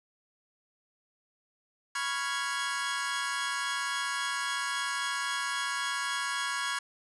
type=chord; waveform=sawtooth; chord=C# dominant seventh; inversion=third; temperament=equal; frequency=987.8 / 1108.7 / 1396.9 / 1661.2 Hz; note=B5 / C#6 / E#6 / G#6; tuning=0 / 0 / 0 / 0 cents; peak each=-35 / -32 / -34 / -30 dBFS; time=1.95-6.79 s; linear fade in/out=5 ms; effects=resampled to 24000 Hz + 10-bit